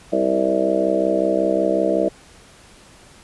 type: harmonic tone with a mistuned harmonic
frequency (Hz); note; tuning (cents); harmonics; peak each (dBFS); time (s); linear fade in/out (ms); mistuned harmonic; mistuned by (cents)
65.41; C2; 0; 3 / 4 / 5 / 6 / 7 / 8 / 9 / 10; -27 / -32 / -22 / -27 / -24 / -28 / -21 / -23; 0.12-2.09; 10; 7; +24
effects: pink hiss -47 dBFS RMS until 3.23 s + resampled to 24000 Hz